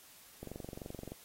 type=click train; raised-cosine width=2 ms; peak=-30 dBFS; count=17; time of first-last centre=0.43-1.12 s; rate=23.2 Hz; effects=white hiss -58 dBFS RMS until 1.24 s + AAC 48 kbps